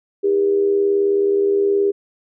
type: tone with amplitude modulation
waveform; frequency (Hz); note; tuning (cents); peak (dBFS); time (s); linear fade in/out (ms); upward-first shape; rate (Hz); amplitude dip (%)
sine; 400.4; G4; +37; -11; 0.23-1.92; 20; sine; 79; 55
effects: none

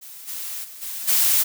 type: noise with level steps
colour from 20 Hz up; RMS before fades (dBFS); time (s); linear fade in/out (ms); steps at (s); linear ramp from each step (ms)
blue; -40 / -31 / -40 / -31 / -18; 0.01-1.44; 20; 0.27 / 0.63 / 0.81 / 1.07; 20
effects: none

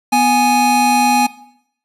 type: tone pair together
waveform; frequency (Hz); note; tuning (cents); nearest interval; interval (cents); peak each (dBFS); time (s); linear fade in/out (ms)
square; 246.9 / 830.6; B3 / G#5; 0 / 0; octave + major sixth; 2100; -17 / -12; 0.12-1.27; 10
effects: noise-tail reverb RT60 0.7 s tail -18 dB re dry + resampled to 32000 Hz

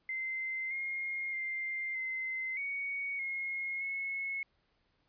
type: tone with pitch steps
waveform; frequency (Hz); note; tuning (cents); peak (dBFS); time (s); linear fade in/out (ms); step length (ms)
sine; 2075 / 2137 / 2097 / 2064 / 2235 / 2156 / 2186; C7 / C7 / C7 / C7 / C#7 / C#7 / C#7; -15 / +36 / +3 / -24 / +14 / -49 / -25; -34; 0.09-4.43; 2; 620
effects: pink hiss -75 dBFS RMS until 5.08 s + resampled to 11025 Hz

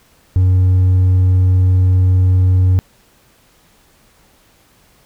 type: tone with hard clipping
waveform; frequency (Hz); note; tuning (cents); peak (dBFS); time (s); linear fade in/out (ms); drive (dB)
sine; 92.5; F#2; 0; -9; 0.36-2.79; 0; 2
effects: pink hiss -52 dBFS RMS until 5.05 s

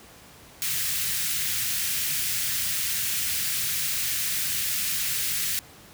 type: band-stop noise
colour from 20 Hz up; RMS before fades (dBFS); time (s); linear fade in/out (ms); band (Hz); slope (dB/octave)
white; -27; 0.62-5.59; 0; 170 to 1600; 24
effects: pink hiss -49 dBFS RMS until 5.93 s + high-pass 60 Hz 12 dB/octave

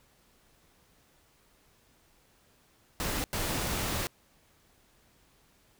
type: noise bursts at uneven times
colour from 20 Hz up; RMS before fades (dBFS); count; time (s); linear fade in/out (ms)
pink; -32; 2; 3-3.24 / 3.33-4.07; 0
effects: pink hiss -65 dBFS RMS until 5.79 s

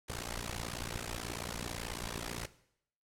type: noise with amplitude modulation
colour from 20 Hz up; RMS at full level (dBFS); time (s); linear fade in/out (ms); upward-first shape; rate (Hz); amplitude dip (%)
pink; -36; 0.08-2.47; 20; sine; 58.3; 100
effects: noise-tail reverb RT60 0.7 s tail -17 dB re dry + low-pass 11000 Hz 12 dB/octave

